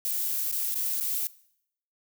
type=noise with dropouts; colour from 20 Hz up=violet; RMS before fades=-29 dBFS; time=0.05-1.27 s; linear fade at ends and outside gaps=0 ms; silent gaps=0.514-0.526 / 0.743-0.757 / 1-1.008 s; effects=noise-tail reverb RT60 0.7 s tail -20 dB re dry